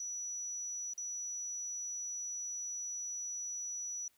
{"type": "tone with dropouts", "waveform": "sine", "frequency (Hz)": 5890, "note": "F#8", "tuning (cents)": -9, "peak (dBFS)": -38, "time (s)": [0, 4.08], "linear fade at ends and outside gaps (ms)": 2, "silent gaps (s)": [0.936, 0.978], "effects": ["white hiss -72 dBFS RMS until 4.17 s"]}